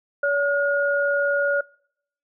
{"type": "tone pair together", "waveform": "sine", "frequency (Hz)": [569, 1433.8], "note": ["C#5", "F6"], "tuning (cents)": [45, 45], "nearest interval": "octave + major third", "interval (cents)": 1600, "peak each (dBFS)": -21, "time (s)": [0.23, 1.61], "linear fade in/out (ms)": 5, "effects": ["noise-tail reverb RT60 0.7 s tail -26 dB re dry"]}